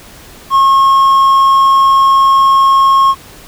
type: tone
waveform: triangle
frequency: 1084 Hz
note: C#6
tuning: 39 cents flat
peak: -3 dBFS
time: 0.5-3.15 s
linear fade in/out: 50 ms
effects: pink hiss -36 dBFS RMS until 3.47 s